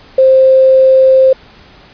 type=tone with quantisation; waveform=sine; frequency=526 Hz; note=C5; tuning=9 cents sharp; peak=-3 dBFS; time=0.18-1.33 s; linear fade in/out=5 ms; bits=5; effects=pink hiss -40 dBFS RMS until 1.93 s + resampled to 11025 Hz